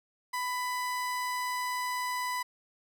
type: tone with vibrato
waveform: 30% pulse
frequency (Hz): 996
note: B5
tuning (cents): +14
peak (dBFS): -28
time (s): 0.33-2.43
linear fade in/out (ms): 10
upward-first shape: triangle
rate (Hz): 20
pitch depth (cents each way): 13
effects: none